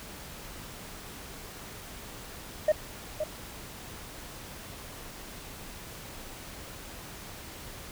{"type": "tone with echo", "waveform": "sine", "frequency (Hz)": 614, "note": "D#5", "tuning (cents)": -23, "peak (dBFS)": -16, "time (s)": [2.68, 2.72], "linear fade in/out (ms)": 5, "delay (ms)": 520, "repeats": 1, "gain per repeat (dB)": -11, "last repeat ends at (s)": 3.24, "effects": ["tanh soft clip ceiling -18 dBFS", "pink hiss -44 dBFS RMS until 7.91 s"]}